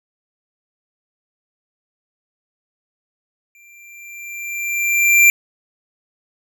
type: tone with exponential growth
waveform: square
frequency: 2366 Hz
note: D7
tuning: 12 cents sharp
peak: -7 dBFS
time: 3.55-5.3 s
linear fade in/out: 1 ms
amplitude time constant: 380 ms
effects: none